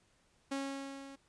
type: tone with level ramp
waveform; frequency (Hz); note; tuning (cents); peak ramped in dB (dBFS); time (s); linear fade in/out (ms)
sawtooth; 274.2; C#4; -19; -30 to -45; 0.51-1.16; 10
effects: pink hiss -71 dBFS RMS until 1.28 s + resampled to 22050 Hz